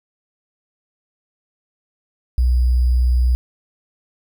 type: tone with sample-and-hold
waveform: sine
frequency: 61.74 Hz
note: B1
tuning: in tune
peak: -12 dBFS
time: 2.38-3.35 s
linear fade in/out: 0 ms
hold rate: 4900 Hz
effects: none